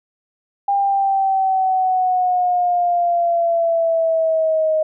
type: exponential sweep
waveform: sine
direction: down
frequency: 802 to 624 Hz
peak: -14 dBFS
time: 0.68-4.83 s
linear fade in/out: 5 ms
effects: none